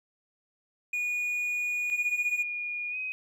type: tone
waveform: triangle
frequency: 2452 Hz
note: D#7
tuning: 26 cents flat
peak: -26 dBFS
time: 0.93-2.43 s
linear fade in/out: 5 ms
type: tone with pitch glide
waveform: sine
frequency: 2437 to 2519 Hz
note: D#7 to D#7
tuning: -37 to +21 cents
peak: -31 dBFS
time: 1.9-3.12 s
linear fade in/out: 0 ms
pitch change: +58 cents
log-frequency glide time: 2.9-2.97 s
effects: none